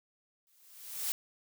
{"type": "noise with exponential growth", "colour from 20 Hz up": "blue", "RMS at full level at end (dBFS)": -31, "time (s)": [0.47, 1.12], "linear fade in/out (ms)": 0, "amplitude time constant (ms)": 140, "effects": []}